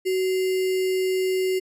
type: tone with sample-and-hold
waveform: sine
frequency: 374.4 Hz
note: F#4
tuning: 20 cents sharp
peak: -20 dBFS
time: 0.05-1.6 s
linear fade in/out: 20 ms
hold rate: 2450 Hz
effects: resampled to 32000 Hz